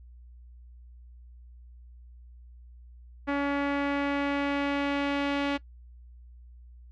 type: tone with low-pass filter sweep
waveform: sawtooth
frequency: 282.9 Hz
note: C#4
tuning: 35 cents sharp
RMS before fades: -28 dBFS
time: 3.27-5.58 s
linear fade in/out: 20 ms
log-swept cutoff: 1900 to 3000 Hz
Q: 1.5
effects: noise-tail reverb RT60 0.1 s tail -20 dB re dry + added 60 Hz sine -47 dBFS peak until 6.91 s